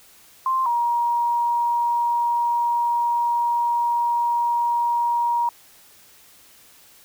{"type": "tone pair in turn", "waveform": "sine", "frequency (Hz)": [1050, 947.6], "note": ["C6", "A#5"], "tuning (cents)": [6, 28], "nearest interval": "major second", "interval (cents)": 178, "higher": "first", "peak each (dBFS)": -18, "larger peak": "neither", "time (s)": [[0.46, 0.66], [0.66, 5.49]], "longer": "second", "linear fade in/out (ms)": 2, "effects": ["white hiss -51 dBFS RMS until 7.04 s"]}